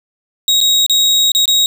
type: tone with dropouts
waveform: 35% pulse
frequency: 3791 Hz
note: A#7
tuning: 28 cents sharp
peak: -7 dBFS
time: 0.48-1.66 s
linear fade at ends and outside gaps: 1 ms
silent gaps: 0.605-0.612 / 0.864-0.897 / 1.318-1.349 / 1.456-1.478 s
effects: 7-bit